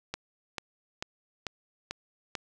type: click train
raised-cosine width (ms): 0.2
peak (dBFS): -16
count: 6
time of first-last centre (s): 0.14-2.352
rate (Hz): 2.26
effects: none